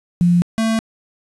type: tone pair in turn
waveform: sine / square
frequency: 174.61 / 223.5 Hz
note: F3 / A3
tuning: 0 / +27 cents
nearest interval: major third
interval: 427 cents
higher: second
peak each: -10 / -16 dBFS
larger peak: first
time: 0.21-0.42 / 0.58-0.79 s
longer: neither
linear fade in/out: 0 ms
effects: resampled to 24000 Hz + 7-bit